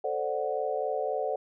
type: chord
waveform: sine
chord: D dominant seventh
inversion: second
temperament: equal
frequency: 440 / 523.3 / 587.3 / 740 Hz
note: A4 / C5 / D5 / F#5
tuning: 0 / 0 / 0 / 0 cents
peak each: -33 dBFS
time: 0.04-1.36 s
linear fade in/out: 5 ms
effects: none